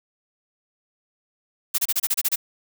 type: noise bursts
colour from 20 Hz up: blue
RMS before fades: -21 dBFS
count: 9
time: 1.74-2.359 s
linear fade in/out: 10 ms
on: 43 ms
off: 29 ms
effects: none